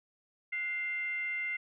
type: tone with frequency modulation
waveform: sine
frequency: 2095 Hz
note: C7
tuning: 2 cents sharp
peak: -32 dBFS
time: 0.52-1.57 s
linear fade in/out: 10 ms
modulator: 636 Hz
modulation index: 0.37
effects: none